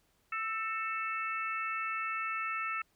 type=harmonic tone with a mistuned harmonic; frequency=440 Hz; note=A4; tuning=in tune; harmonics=3 / 4 / 5 / 6; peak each=-35 / -42 / -41 / -39 dBFS; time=0.32-2.82 s; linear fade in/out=5 ms; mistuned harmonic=4; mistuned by=+40 cents; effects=pink hiss -72 dBFS RMS until 2.95 s